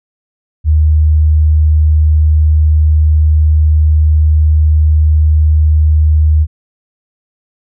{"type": "tone", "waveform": "sine", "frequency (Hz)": 77, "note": "D#2", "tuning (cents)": -17, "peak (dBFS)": -5, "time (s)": [0.64, 6.47], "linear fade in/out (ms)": 50, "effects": []}